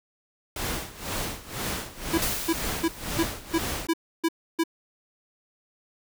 pink noise with tremolo, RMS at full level -29 dBFS, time 0.56-3.87 s, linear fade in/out 2 ms, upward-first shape sine, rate 2 Hz, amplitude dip 85%
square tone bursts, 329.6 Hz, E4, in tune, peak -21 dBFS, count 8, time 2.13-4.638 s, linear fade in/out 10 ms, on 51 ms, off 300 ms
white noise with exponential decay, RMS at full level -27 dBFS, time 2.22-3.65 s, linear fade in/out 1 ms, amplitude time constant 310 ms
effects none

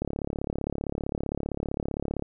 click train, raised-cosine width 2 ms, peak -16 dBFS, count 79, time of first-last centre 0.02-2.223 s, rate 35.4 Hz, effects none

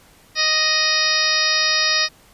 harmonic tone with a mistuned harmonic, 622.3 Hz, D#5, in tune, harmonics 1 / 2 / 3 / 4 / 5 / 6 / 7 / 8 / 9, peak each -31 / -27 / -22 / -25 / -32 / -24 / -25 / -21 / -24 dBFS, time 0.35-2.09 s, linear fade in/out 50 ms, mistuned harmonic 5, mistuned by -40 cents, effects pink hiss -51 dBFS RMS until 2.33 s + resampled to 32000 Hz

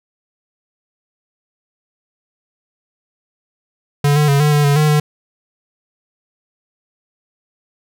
square tone with pitch steps, 144.1 / 149.5 / 140.6 / 149.6 / 147.1 / 142.6 / 152.1 / 149.8 Hz, D3 / D3 / C#3 / D3 / D3 / C#3 / D#3 / D3, -33 / +31 / +25 / +32 / +3 / +49 / -39 / +35 cents, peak -11 dBFS, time 4.04-5 s, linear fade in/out 5 ms, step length 120 ms, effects none

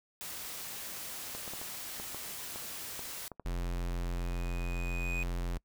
white noise, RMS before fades -42 dBFS, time 0.21-3.28 s, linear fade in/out 0 ms
clicks, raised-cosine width 1 ms, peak -29 dBFS, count 10, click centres 1.35 / 1.478 / 1.536 / 1.615 / 1.999 / 2.146 / 2.559 / 2.993 / 3.317 / 3.397 s
square tone, 43.65 Hz, F1, in tune, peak -33 dBFS, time 3.45-5.58 s, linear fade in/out 10 ms
triangle tone with exponential growth, 2489 Hz, D#7, in tune, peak -32 dBFS, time 3.62-5.23 s, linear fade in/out 0 ms, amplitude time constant 350 ms
effects noise-tail reverb RT60 0.1 s tail -25 dB re dry

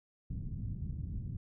white low-pass noise, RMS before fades -39 dBFS, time 0.3-1.37 s, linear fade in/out 5 ms, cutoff 160 Hz, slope 24 dB/octave, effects none

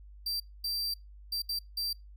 45% pulse tone bursts at uneven times, 4699 Hz, D8, in tune, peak -30 dBFS, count 5, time 0.26-0.4 / 0.64-0.94 / 1.32-1.42 / 1.49-1.59 / 1.77-1.93 s, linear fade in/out 5 ms, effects noise-tail reverb RT60 0.2 s tail -25 dB re dry + added 50 Hz sine -48 dBFS peak until 2.16 s

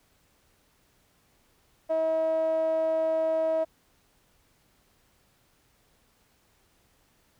sawtooth tone with band-pass filter, 320.8 Hz, E4, 47 cents flat, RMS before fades -26 dBFS, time 1.89-3.65 s, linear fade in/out 20 ms, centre 670 Hz, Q 8.1, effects pink hiss -66 dBFS RMS until 7.39 s

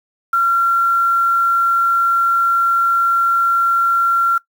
sine tone with quantisation, 1369 Hz, F6, 35 cents flat, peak -11 dBFS, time 0.33-4.38 s, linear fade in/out 5 ms, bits 6, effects noise-tail reverb RT60 0.1 s tail -20 dB re dry

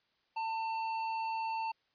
sine tone with hard clipping, 896 Hz, A5, 31 cents sharp, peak -35 dBFS, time 0.36-1.72 s, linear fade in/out 10 ms, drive 9 dB, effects white hiss -75 dBFS RMS until 1.94 s + resampled to 11025 Hz

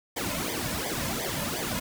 pink noise with flanger, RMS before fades -31 dBFS, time 0.16-1.8 s, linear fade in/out 10 ms, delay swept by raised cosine 0.72 to 2.62 ms, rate 2.8 Hz, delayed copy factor -0.95, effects none

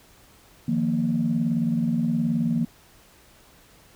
sine chord, Eb suspended second, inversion none, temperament equal, 155.56 / 174.61 / 233.1 Hz, Eb3 / F3 / Bb3, 0 / 0 / 0 cents, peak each -27 / -26 / -22 dBFS, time 0.68-2.65 s, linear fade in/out 5 ms, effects tanh soft clip ceiling -13 dBFS + pink hiss -54 dBFS RMS until 3.95 s

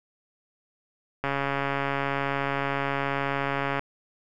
click train, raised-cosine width 0.5 ms, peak -12 dBFS, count 356, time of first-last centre 1.24-3.794 s, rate 139 Hz, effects none

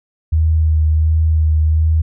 sine tone with vibrato, 78.7 Hz, D#2, 20 cents sharp, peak -10 dBFS, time 0.32-2.02 s, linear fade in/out 10 ms, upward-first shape sine, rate 1.4 Hz, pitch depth 21 cents each way, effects none

